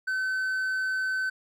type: tone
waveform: triangle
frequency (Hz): 1525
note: G6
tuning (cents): -48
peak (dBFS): -24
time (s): 0.07-1.3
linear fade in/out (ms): 10
effects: none